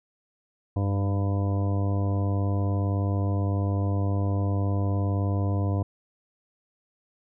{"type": "harmonic tone with a mistuned harmonic", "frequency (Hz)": 99.6, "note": "G2", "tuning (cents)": 28, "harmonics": [1, 2, 3, 4, 5, 6, 7, 9, 10], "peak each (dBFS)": [-23, -34, -33, -41, -38, -40, -39, -47, -42], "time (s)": [0.76, 5.83], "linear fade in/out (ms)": 5, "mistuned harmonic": 1, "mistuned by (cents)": -31, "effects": []}